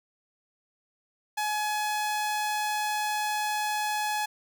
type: tone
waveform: sawtooth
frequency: 845 Hz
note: G#5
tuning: 30 cents sharp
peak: -23 dBFS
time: 1.37-4.26 s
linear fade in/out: 10 ms
effects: none